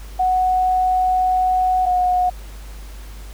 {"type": "tone pair in turn", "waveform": "sine", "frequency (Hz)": [740, 727.3], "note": ["F#5", "F#5"], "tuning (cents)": [0, -30], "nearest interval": "unison", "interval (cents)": 30, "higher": "first", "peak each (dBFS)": -14, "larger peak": "neither", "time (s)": [[0.19, 1.86], [1.86, 2.3]], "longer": "first", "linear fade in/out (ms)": 10, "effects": ["added 50 Hz sine -32 dBFS peak until 3.33 s", "pink hiss -44 dBFS RMS until 3.33 s"]}